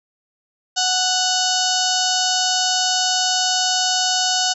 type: harmonic tone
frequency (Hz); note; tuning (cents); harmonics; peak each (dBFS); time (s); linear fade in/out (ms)
740; F#5; 0; 1 / 2 / 4 / 5 / 6 / 7 / 8 / 9 / 10; -23 / -27 / -24 / -28 / -24 / -25 / -26 / -27 / -29; 0.76-4.54; 20
effects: none